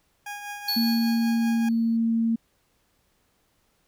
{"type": "tone with tremolo", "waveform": "20% pulse", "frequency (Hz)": 820, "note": "G#5", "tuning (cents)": -22, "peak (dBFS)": -27, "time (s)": [0.26, 1.69], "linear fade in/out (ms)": 5, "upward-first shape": "triangle", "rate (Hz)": 5.1, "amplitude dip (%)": 50}
{"type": "tone with exponential decay", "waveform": "square", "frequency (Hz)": 4412, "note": "C#8", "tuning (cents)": -9, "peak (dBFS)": -23, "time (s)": [0.68, 1.97], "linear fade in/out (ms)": 5, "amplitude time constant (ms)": 280}
{"type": "tone with pitch glide", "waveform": "sine", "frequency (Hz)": [230, 227.9], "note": ["A#3", "A#3"], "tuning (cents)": [-23, -39], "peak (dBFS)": -20, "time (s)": [0.76, 2.36], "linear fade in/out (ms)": 10, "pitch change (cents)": -16, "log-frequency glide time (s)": [1.34, 2.14]}
{"effects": ["pink hiss -68 dBFS RMS until 3.87 s"]}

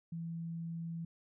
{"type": "tone", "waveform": "sine", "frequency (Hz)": 166.4, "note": "E3", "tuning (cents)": 17, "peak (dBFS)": -38, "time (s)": [0.12, 1.05], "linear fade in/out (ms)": 5, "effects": []}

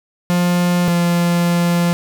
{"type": "tone pair in turn", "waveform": "45% pulse", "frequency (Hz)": [176.2, 172.87], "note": ["F3", "F3"], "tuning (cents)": [16, -17], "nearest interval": "unison", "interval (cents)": 33, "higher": "first", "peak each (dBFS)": -13, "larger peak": "neither", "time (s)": [[0.3, 0.88], [0.88, 1.93]], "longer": "second", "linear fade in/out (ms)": 0, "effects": []}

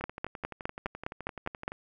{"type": "two click trains", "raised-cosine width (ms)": 0.5, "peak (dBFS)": [-16, -24], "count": [9, 21], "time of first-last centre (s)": [[0.04, 1.679], [0.01, 1.719]], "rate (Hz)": [4.88, 11.7], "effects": []}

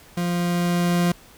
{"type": "tone with level ramp", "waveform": "40% pulse", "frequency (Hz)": 174.61, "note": "F3", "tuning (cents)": 0, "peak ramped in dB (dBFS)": [-21, -16], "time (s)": [0.17, 1.12], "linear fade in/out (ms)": 5, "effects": ["pink hiss -49 dBFS RMS until 1.37 s"]}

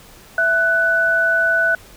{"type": "tone pair together", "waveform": "sine", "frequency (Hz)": [663, 1489.4], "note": ["E5", "F#6"], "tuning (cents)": [10, 11], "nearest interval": "octave + major second", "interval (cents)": 1401, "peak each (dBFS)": [-21, -14], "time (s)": [0.38, 1.75], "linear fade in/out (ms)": 2, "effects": ["pink hiss -44 dBFS RMS until 1.96 s"]}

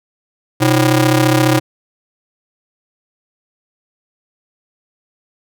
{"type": "ring-modulated tone", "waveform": "sawtooth", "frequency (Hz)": 220, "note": "A3", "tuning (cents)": 0, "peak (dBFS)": -3, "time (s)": [0.6, 1.6], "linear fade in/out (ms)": 20, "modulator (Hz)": 92.7, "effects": []}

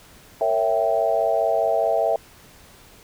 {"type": "chord", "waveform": "sine", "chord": "A# diminished seventh", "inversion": "none", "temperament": "equal with one note detuned", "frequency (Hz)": [459.2, 554.4, 659.3, 784], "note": ["A#4", "C#5", "E5", "G5"], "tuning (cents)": [-26, 0, 0, 0], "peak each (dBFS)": [-26, -25, -20, -25], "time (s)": [0.41, 2.16], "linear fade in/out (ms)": 2, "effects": ["pink hiss -49 dBFS RMS until 3.03 s"]}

